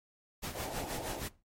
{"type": "noise with tremolo", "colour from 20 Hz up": "pink", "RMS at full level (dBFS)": -38, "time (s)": [0.42, 1.29], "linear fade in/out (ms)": 20, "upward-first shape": "sine", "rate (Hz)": 6.3, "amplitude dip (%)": 65}
{"type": "band-pass noise", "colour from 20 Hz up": "white", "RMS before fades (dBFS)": -42, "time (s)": [0.54, 1.21], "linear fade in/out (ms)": 20, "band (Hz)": [260, 910], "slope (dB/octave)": 96}
{"type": "clicks", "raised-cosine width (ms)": 5, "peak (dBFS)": -32, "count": 2, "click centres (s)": [0.839, 0.986]}
{"type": "noise with exponential decay", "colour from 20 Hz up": "brown", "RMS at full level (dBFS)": -38, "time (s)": [1.21, 1.43], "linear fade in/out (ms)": 5, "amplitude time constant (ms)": 46}
{"effects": ["noise-tail reverb RT60 0.1 s tail -18 dB re dry", "MP3 64 kbps"]}